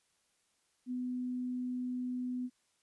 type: tone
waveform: sine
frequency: 250 Hz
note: B3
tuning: 21 cents sharp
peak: -34 dBFS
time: 0.86-2.5 s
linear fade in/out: 50 ms
effects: white hiss -75 dBFS RMS until 2.82 s + resampled to 24000 Hz